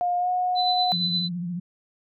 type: tone with pitch glide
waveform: sine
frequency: 710 to 727 Hz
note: F5 to F#5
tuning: +28 to -31 cents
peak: -21 dBFS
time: 0.01-0.92 s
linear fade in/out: 0 ms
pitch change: +41 cents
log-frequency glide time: 0.18-0.29 s
type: tone with tremolo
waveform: sine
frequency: 4010 Hz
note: B7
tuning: 26 cents sharp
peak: -21 dBFS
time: 0.55-1.29 s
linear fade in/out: 50 ms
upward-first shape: sine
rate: 8.6 Hz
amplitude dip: 45%
type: tone with vibrato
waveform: sine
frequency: 175.1 Hz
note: F3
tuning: 5 cents sharp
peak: -27 dBFS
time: 0.92-1.6 s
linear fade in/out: 10 ms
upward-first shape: triangle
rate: 14 Hz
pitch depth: 73 cents each way
effects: none